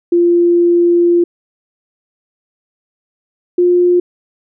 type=tone pair in turn; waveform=sine; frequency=346.1 / 354.6 Hz; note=F4 / F4; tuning=-16 / +26 cents; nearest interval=unison; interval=42 cents; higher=second; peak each=-7 dBFS; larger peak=neither; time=0.12-1.24 / 3.58-4 s; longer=first; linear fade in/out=5 ms; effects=none